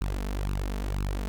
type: tone with flanger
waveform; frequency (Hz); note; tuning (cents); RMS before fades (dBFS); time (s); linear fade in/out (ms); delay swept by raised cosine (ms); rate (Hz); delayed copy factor
sawtooth; 48.7; G1; -11; -30; 0.01-1.28; 0; 0.73 to 4.63; 2; +0.8
effects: none